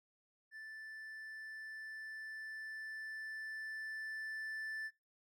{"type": "tone with level ramp", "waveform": "triangle", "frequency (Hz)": 1760, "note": "A6", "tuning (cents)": 0, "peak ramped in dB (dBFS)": [-46, -38], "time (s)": [0.51, 4.91], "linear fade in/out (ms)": 50, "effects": ["noise-tail reverb RT60 0.3 s tail -26 dB re dry"]}